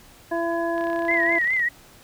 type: harmonic tone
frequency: 336.6 Hz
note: E4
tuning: 36 cents sharp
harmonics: 1 / 2 / 3 / 5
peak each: -26 / -25 / -32 / -32 dBFS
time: 0.31-1.39 s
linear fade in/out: 10 ms
type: click train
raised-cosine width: 0.3 ms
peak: -24 dBFS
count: 28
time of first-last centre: 0.78-1.596 s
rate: 33.1 Hz
type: tone with vibrato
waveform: sine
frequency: 1975.5 Hz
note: B6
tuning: in tune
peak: -19 dBFS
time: 1.08-1.69 s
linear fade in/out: 10 ms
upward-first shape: triangle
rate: 4.9 Hz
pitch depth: 120 cents each way
effects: pink hiss -50 dBFS RMS until 2.03 s